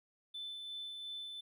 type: tone with tremolo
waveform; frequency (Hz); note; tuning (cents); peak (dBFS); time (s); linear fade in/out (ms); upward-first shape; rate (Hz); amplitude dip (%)
triangle; 3520; A7; 0; -38; 0.34-1.41; 10; sine; 2.8; 35
effects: tanh soft clip ceiling -38 dBFS